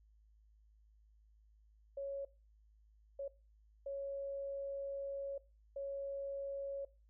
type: tone bursts at uneven times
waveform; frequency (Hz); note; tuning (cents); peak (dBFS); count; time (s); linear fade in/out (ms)
sine; 554.4; C#5; 0; -39; 4; 1.97-2.25 / 3.19-3.28 / 3.86-5.38 / 5.76-6.85; 5
effects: noise-tail reverb RT60 0.3 s tail -19 dB re dry + added 53 Hz sine -64 dBFS peak until 7.09 s